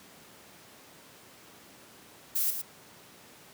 violet noise with echo, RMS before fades -28 dBFS, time 2.35-2.51 s, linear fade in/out 10 ms, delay 110 ms, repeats 1, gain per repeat -7 dB, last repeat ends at 2.62 s, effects pink hiss -53 dBFS RMS until 3.53 s + high-pass 150 Hz 12 dB/octave

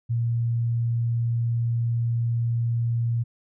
sine tone, 117.2 Hz, A#2, 10 cents sharp, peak -21 dBFS, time 0.09-3.24 s, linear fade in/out 20 ms, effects none

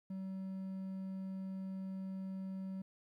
triangle tone, 190.5 Hz, G3, 49 cents flat, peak -38 dBFS, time 0.1-2.82 s, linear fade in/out 5 ms, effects 13-bit

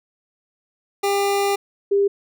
25% pulse / sine tone pair in turn, 400 / 400 Hz, G4 / G4, +35 / +35 cents, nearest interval unison, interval 0 cents, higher neither, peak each -14 dBFS, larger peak neither, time 1.03-1.56 / 1.91-2.08 s, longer first, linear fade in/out 10 ms, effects none

